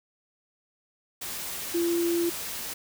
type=tone in noise; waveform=sine; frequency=341.7 Hz; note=F4; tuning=38 cents flat; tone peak=-23 dBFS; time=1.74-2.3 s; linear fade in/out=10 ms; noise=white; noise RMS=-35 dBFS; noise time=1.21-2.74 s; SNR=+9 dB; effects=none